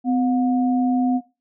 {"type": "tone pair together", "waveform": "sine", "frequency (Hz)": [254.2, 719], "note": ["C4", "F#5"], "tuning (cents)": [-50, -50], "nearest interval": "octave + tritone", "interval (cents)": 1800, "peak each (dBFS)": [-17, -26], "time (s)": [0.04, 1.21], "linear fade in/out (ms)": 50, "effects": ["noise-tail reverb RT60 0.3 s tail -19 dB re dry"]}